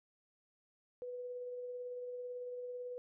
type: tone with tremolo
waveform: sine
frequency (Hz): 493.9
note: B4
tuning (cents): 0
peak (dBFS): -40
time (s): 1.02-2.98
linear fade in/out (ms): 0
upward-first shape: sine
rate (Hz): 18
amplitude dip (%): 25
effects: none